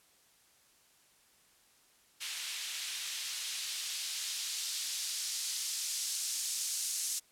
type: noise with band-pass filter sweep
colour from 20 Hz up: blue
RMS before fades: -37 dBFS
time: 2.2-7.2 s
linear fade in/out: 20 ms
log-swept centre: 2700 to 6600 Hz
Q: 1.1
effects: white hiss -66 dBFS RMS until 7.31 s + low-pass 12000 Hz 12 dB/octave